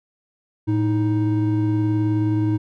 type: tone pair together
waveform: triangle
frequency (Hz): 110.8 / 313.4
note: A2 / D#4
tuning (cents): +13 / +13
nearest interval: octave + tritone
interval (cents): 1800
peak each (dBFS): -18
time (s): 0.67-2.58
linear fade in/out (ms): 20
effects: none